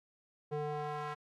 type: tone with band-pass filter sweep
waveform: square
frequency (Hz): 149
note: D3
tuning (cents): +25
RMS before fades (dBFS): -38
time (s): 0.51-1.15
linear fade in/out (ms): 20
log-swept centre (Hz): 480 to 1200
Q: 1.5
effects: AAC 64 kbps